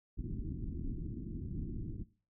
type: low-pass noise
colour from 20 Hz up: pink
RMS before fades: -40 dBFS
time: 0.17-2.04 s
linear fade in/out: 20 ms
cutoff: 330 Hz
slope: 48 dB/octave
effects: noise-tail reverb RT60 0.4 s tail -19 dB re dry